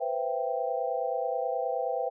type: chord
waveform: sine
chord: C major seventh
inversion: third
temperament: equal with one note detuned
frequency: 493.9 / 523.3 / 669.6 / 784 Hz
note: B4 / C5 / E5 / G5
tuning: 0 / 0 / +27 / 0 cents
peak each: -33 dBFS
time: 0-2.1 s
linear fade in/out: 20 ms
effects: none